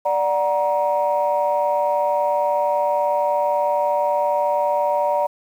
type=chord; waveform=sine; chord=D augmented; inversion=none; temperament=equal with one note detuned; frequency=587.3 / 740 / 943.7 Hz; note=D5 / F#5 / A#5; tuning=0 / 0 / +21 cents; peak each=-19 / -24 / -20 dBFS; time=0.05-5.27 s; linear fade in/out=10 ms; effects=tanh soft clip ceiling -9 dBFS + 8-bit